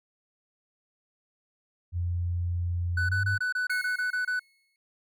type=tone with pitch glide; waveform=sine; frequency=87.31 to 98.57 Hz; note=F2 to G2; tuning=0 to +10 cents; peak=-26 dBFS; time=1.92-3.39 s; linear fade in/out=50 ms; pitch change=+210 cents; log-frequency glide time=3.01-3.23 s
type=tone bursts; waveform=triangle; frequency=1493 Hz; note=F#6; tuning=15 cents sharp; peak=-24 dBFS; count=10; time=2.97-4.395 s; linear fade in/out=5 ms; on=120 ms; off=25 ms
type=tone with exponential decay; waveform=30% pulse; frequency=2185 Hz; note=C#7; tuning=26 cents flat; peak=-30 dBFS; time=3.7-4.76 s; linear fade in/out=1 ms; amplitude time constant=230 ms
effects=none